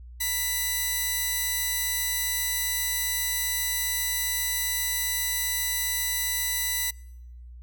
5% pulse tone pair together, 941 / 1992.5 Hz, A#5 / B6, +16 / +15 cents, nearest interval octave + minor second, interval 1299 cents, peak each -26 / -15 dBFS, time 0.2-6.91 s, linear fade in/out 10 ms, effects noise-tail reverb RT60 0.9 s tail -26 dB re dry + added 60 Hz sine -41 dBFS peak until 7.62 s

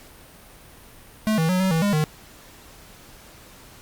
square tone with pitch steps, 216.6 / 161.4 / 183.7 / 189 / 162.3 / 203.4 / 153.5 Hz, A3 / E3 / F#3 / F#3 / E3 / G#3 / D#3, -27 / -36 / -12 / +37 / -27 / -36 / -23 cents, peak -19 dBFS, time 1.27-2.04 s, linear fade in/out 0 ms, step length 110 ms, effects pink hiss -47 dBFS RMS until 3.81 s + Opus 48 kbps

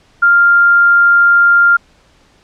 sine tone, 1396.9 Hz, F6, in tune, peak -5 dBFS, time 0.22-1.77 s, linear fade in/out 10 ms, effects pink hiss -50 dBFS RMS until 2.43 s + low-pass 6000 Hz 12 dB/octave

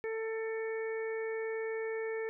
harmonic tone, 445.3 Hz, A4, 21 cents sharp, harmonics 1 / 2 / 3 / 4 / 5, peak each -34 / -49 / -53 / -45 / -47 dBFS, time 0.04-2.29 s, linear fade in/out 0 ms, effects none

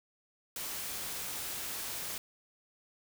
white noise, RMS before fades -39 dBFS, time 0.56-2.18 s, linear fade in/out 2 ms, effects none

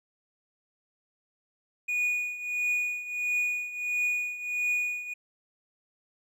triangle tone with tremolo, 2459 Hz, D#7, 21 cents flat, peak -22 dBFS, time 1.88-5.14 s, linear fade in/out 10 ms, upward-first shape triangle, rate 1.5 Hz, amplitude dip 80%, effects none

